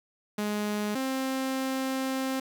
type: tone pair in turn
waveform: sawtooth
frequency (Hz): 208.9 / 264.3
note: G#3 / C4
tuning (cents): +10 / +18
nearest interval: major third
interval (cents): 408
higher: second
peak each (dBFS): -24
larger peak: neither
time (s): 0.38-0.95 / 0.95-2.4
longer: second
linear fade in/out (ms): 5
effects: 9-bit